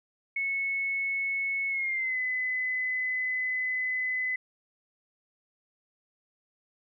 sine tone with pitch glide, 2200 to 2017 Hz, C#7 to B6, -14 to +36 cents, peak -27 dBFS, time 0.36-4.36 s, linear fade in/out 5 ms, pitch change -150 cents, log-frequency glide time 1.69-2.18 s, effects none

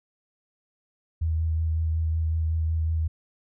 sine tone with vibrato, 80.4 Hz, E2, 43 cents flat, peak -22 dBFS, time 1.21-3.08 s, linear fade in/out 10 ms, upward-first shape sine, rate 5.4 Hz, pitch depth 18 cents each way, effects none

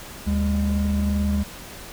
triangle tone pair together, 75.2 / 203 Hz, D2 / G#3, +42 / -39 cents, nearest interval octave + perfect fourth, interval 1719 cents, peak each -20 dBFS, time 0.26-1.44 s, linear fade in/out 20 ms, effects pink hiss -39 dBFS RMS until 1.92 s

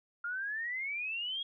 sine exponential sweep, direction up, 1393 to 3322 Hz, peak -34 dBFS, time 0.24-1.43 s, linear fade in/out 5 ms, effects none

